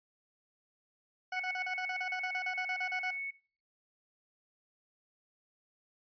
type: tone bursts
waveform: 20% pulse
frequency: 740 Hz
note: F#5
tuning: in tune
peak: -30 dBFS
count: 16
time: 1.32-3.108 s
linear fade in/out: 5 ms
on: 78 ms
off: 36 ms
type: tone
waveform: sine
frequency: 2211 Hz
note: C#7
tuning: 5 cents flat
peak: -35 dBFS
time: 1.36-3.31 s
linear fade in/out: 10 ms
effects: noise-tail reverb RT60 0.4 s tail -20 dB re dry + resampled to 11025 Hz